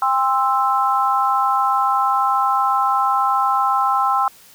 sine chord, C major, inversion second, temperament equal with one note detuned, 799.5 / 1046.5 / 1318.5 Hz, G5 / C6 / E6, +34 / 0 / 0 cents, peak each -19 dBFS, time 0.02-4.28 s, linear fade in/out 2 ms, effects white hiss -47 dBFS RMS until 4.54 s

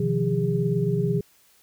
sine tone cluster, 128.7 / 157.5 / 175.6 / 406.9 Hz, C3 / D#3 / F3 / G#4, -28 / +21 / +10 / -35 cents, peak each -26 dBFS, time 0-1.21 s, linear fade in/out 5 ms, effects white hiss -59 dBFS RMS until 1.62 s

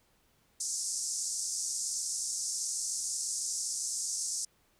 pink band-pass noise, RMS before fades -35 dBFS, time 0.6-4.45 s, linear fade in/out 5 ms, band 5400 to 9300 Hz, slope 48 dB/octave, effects pink hiss -69 dBFS RMS until 4.79 s

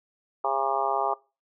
harmonic tone with a mistuned harmonic, 136 Hz, C#3, 33 cents flat, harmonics 3 / 4 / 5 / 6 / 7 / 8 / 9, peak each -34 / -34 / -30 / -28 / -30 / -33 / -32 dBFS, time 0.44-1.14 s, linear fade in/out 5 ms, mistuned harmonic 9, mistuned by -38 cents, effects noise-tail reverb RT60 0.3 s tail -22 dB re dry

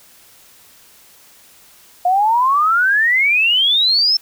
sine exponential sweep, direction up, 704 to 5380 Hz, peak -11 dBFS, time 2.05-4.17 s, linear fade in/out 5 ms, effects white hiss -47 dBFS RMS until 4.21 s

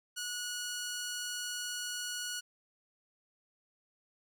10% pulse tone, 1459 Hz, F#6, 25 cents flat, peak -28 dBFS, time 0.16-2.41 s, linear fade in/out 20 ms, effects none

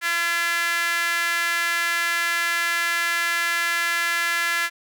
sawtooth tone with high-pass filter, 340 Hz, F4, 46 cents flat, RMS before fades -23 dBFS, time 0.01-4.7 s, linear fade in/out 50 ms, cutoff 1700 Hz, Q 3, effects none

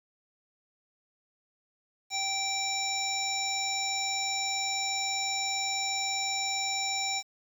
harmonic tone, 779 Hz, G5, 11 cents flat, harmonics 1 / 3 / 5 / 7 / 9, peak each -35 / -35 / -35 / -35 / -35 dBFS, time 2.1-7.23 s, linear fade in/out 50 ms, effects 9-bit

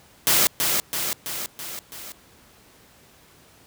white noise with echo, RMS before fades -18 dBFS, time 0.27-0.47 s, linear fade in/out 0 ms, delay 330 ms, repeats 5, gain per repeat -4 dB, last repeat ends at 2.12 s, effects pink hiss -53 dBFS RMS until 3.66 s + high-pass 60 Hz 12 dB/octave

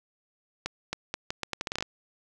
accelerating click train, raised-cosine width 0.2 ms, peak -13 dBFS, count 13, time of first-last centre 0.66-1.825 s, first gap 270 ms, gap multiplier 0.78, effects none

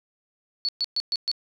sine tone bursts, 4435 Hz, C#8, in tune, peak -22 dBFS, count 5, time 0.65-1.315 s, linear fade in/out 0 ms, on 37 ms, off 120 ms, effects none

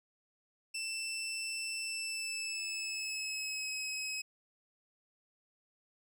20% pulse tone with pitch glide, 2666 to 2554 Hz, E7 to D#7, +19 to +45 cents, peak -31 dBFS, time 0.74-4.22 s, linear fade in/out 10 ms, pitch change -74 cents, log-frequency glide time 1.84-3.69 s, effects none

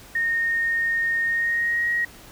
sine tone with pitch glide, 1845 to 1890.3 Hz, A#6 to A#6, -18 to +24 cents, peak -20 dBFS, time 0.15-2.05 s, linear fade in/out 5 ms, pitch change +42 cents, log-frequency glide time 1.25-1.9 s, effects pink hiss -46 dBFS RMS until 2.31 s

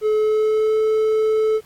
triangle tone with pitch glide, 429.3 to 435.8 Hz, A4 to A4, -43 to -17 cents, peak -13 dBFS, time 0.01-1.61 s, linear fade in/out 50 ms, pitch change +26 cents, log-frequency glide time 0.15-0.79 s, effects pink hiss -52 dBFS RMS until 1.65 s + AAC 64 kbps

